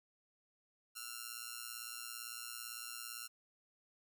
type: ring-modulated tone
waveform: 5% pulse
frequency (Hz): 1380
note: F6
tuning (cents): -21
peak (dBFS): -30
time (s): 0.95-3.28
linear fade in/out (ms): 20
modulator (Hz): 58.9
effects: none